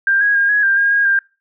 sine tone with pitch steps, 1590 / 1652 / 1616 / 1671 / 1589 / 1621 / 1633 / 1593 Hz, G6 / G#6 / G#6 / G#6 / G6 / G#6 / G#6 / G6, +24 / -10 / -48 / +10 / +23 / -42 / -30 / +27 cents, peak -11 dBFS, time 0.07-1.19 s, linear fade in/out 2 ms, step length 140 ms, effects noise-tail reverb RT60 0.3 s tail -24 dB re dry

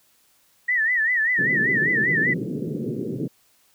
sine tone with vibrato, 1870 Hz, A#6, 5 cents sharp, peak -18 dBFS, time 0.68-2.34 s, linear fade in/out 10 ms, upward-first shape sine, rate 5.1 Hz, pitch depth 130 cents each way
pink band-pass noise, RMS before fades -28 dBFS, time 1.38-3.28 s, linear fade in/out 5 ms, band 130 to 450 Hz, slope 48 dB/octave
effects white hiss -61 dBFS RMS until 3.74 s

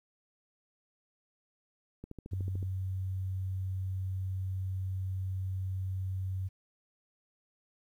click train, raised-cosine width 3 ms, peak -30 dBFS, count 9, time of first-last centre 2.04-2.628 s, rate 13.6 Hz
sine tone, 94.3 Hz, F#2, 33 cents sharp, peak -32 dBFS, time 2.31-6.49 s, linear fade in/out 20 ms
effects 11-bit

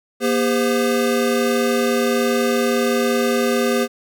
square tone cluster, 238.2 / 404.1 / 514 Hz, A#3 / G#4 / C5, +38 / -47 / -31 cents, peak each -21 / -21 / -22 dBFS, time 0.2-3.88 s, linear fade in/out 50 ms, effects none

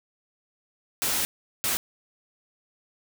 white noise bursts at uneven times, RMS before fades -26 dBFS, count 2, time 1.02-1.25 / 1.64-1.77 s, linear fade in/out 0 ms, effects none

